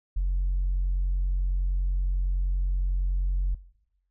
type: tone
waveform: sine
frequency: 45.35 Hz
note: F#1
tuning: 34 cents flat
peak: -21 dBFS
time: 0.16-3.55 s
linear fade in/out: 10 ms
effects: noise-tail reverb RT60 0.9 s tail -21 dB re dry + tanh soft clip ceiling -20 dBFS